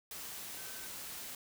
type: tone in noise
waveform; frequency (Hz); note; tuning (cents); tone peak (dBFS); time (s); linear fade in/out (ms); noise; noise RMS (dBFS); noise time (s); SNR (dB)
sine; 1535; G6; -37; -55; 0.57-0.87; 2; white; -45; 0.11-1.35; -13
effects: none